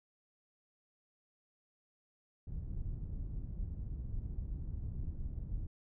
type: low-pass noise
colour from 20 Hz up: pink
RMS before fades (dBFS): -40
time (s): 2.47-5.67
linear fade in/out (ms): 5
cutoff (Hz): 110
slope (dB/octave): 12
effects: none